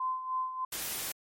sine tone with tremolo, 1031 Hz, C6, 26 cents flat, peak -28 dBFS, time 0-0.65 s, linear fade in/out 5 ms, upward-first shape sine, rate 3.3 Hz, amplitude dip 65%
white noise, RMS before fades -36 dBFS, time 0.72-1.12 s, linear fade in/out 5 ms
effects MP3 64 kbps

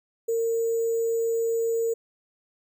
sine tone with sample-and-hold, 457.4 Hz, A#4, 33 cents flat, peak -22 dBFS, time 0.28-1.94 s, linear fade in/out 10 ms, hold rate 7350 Hz, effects none

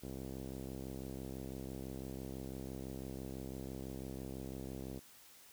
5% pulse tone with low-pass filter, 66 Hz, C2, 16 cents sharp, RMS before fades -45 dBFS, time 0.02-5 s, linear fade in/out 20 ms, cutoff 360 Hz, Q 0.87, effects white hiss -60 dBFS RMS until 5.52 s

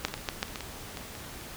clicks, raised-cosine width 0.2 ms, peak -8 / -21 / -15 / -28 / -11 / -10 / -28 / -17 / -20 / -20 / -26 / -28 dBFS, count 12, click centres 0.05 / 0.084 / 0.14 / 0.178 / 0.288 / 0.429 / 0.482 / 0.558 / 0.607 / 0.972 / 1.152 / 1.412 s, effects pink hiss -43 dBFS RMS until 1.56 s

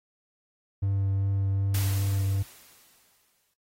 triangle tone with vibrato, 98 Hz, G2, in tune, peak -22 dBFS, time 0.82-2.43 s, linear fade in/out 10 ms, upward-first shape triangle, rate 2.6 Hz, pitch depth 12 cents each way
white noise with exponential decay, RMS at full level -34 dBFS, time 1.74-3.54 s, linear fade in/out 5 ms, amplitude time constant 390 ms
effects noise-tail reverb RT60 0.1 s tail -18 dB re dry + AAC 48 kbps

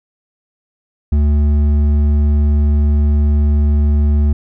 sine tone with hard clipping, 73.42 Hz, D2, in tune, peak -11 dBFS, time 1.12-4.33 s, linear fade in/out 5 ms, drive 7 dB, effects none

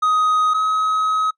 triangle tone pair in turn, 1254 / 1273 Hz, D#6 / D#6, +13 / +39 cents, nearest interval unison, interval 26 cents, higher second, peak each -12 / -14 dBFS, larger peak first, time 0.02-0.54 / 0.54-1.31 s, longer second, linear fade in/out 10 ms, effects noise-tail reverb RT60 0.1 s tail -24 dB re dry + resampled to 22050 Hz

